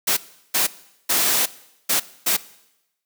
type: noise bursts at uneven times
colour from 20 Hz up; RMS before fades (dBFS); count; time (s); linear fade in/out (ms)
white; -19; 5; 0.07-0.17 / 0.54-0.67 / 1.09-1.46 / 1.89-2 / 2.26-2.37; 10
effects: noise-tail reverb RT60 0.9 s tail -19 dB re dry + high-pass 200 Hz 12 dB/octave